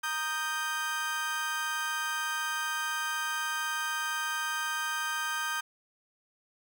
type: chord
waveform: 35% pulse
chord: Eb major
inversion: second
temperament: equal with one note detuned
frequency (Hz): 932.3 / 1234.5 / 1568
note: Bb5 / Eb6 / G6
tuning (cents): 0 / -14 / 0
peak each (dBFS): -37 / -34 / -31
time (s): 0.03-5.61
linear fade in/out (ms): 10
effects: none